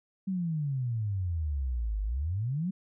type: exponential two-way sweep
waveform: sine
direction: down then up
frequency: 196 to 49.12 to 196 Hz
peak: -28 dBFS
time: 0.27-2.71 s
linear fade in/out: 10 ms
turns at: 2.02 s
effects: none